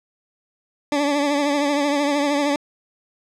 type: tone with vibrato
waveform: 20% pulse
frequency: 287.8 Hz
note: D4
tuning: 35 cents flat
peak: -13 dBFS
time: 0.92-2.56 s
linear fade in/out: 2 ms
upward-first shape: triangle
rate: 13 Hz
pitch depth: 60 cents each way
effects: low-pass 7000 Hz 12 dB/octave